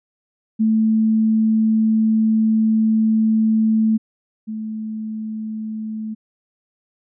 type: tone pair in turn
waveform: sine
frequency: 220 / 218 Hz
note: A3 / A3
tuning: 0 / -16 cents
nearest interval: unison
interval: 16 cents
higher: first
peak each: -13 / -24 dBFS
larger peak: first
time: 0.59-3.98 / 4.47-6.15 s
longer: first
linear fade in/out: 20 ms
effects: none